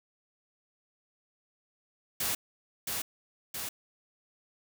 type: noise with echo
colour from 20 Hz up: white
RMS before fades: -31 dBFS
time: 2.2-2.35 s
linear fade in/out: 5 ms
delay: 670 ms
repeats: 2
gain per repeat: -3 dB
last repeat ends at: 3.69 s
effects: none